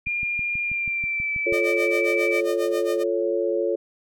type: tone with pitch glide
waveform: sine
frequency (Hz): 2407 to 2314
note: D7 to D7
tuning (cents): +42 to -26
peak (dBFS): -23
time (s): 0.06-2.41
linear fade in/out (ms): 10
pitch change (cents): -68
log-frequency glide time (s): 0.62-1.33
type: click train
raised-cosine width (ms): 5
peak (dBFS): -26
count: 10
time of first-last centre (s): 0.07-1.524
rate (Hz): 6.19
type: chord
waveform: sine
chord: F augmented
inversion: none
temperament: equal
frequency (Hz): 349.2 / 440 / 554.4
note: F4 / A4 / C#5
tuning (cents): 0 / 0 / 0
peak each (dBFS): -25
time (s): 1.46-3.76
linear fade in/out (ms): 10
type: tone with tremolo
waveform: sawtooth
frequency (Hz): 608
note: D#5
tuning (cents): -40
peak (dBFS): -24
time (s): 1.52-3.04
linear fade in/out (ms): 20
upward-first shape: sine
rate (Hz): 7.4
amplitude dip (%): 90
effects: none